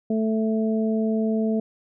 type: harmonic tone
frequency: 220 Hz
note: A3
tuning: in tune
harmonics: 1 / 2 / 3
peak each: -21 / -27 / -31 dBFS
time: 0.1-1.6 s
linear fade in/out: 5 ms
effects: none